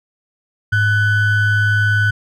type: ring-modulated tone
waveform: triangle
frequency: 799 Hz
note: G5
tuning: 33 cents sharp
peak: -7 dBFS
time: 0.72-2.11 s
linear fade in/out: 10 ms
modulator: 694 Hz
effects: none